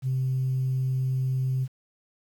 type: tone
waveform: sine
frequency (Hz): 130.5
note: C3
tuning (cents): -4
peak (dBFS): -22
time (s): 0.02-1.68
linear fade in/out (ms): 50
effects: tanh soft clip ceiling -19 dBFS + 9-bit